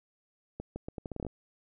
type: accelerating click train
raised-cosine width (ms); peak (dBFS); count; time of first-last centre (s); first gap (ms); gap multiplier
2; -24; 11; 0.6-1.267; 160; 0.78
effects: none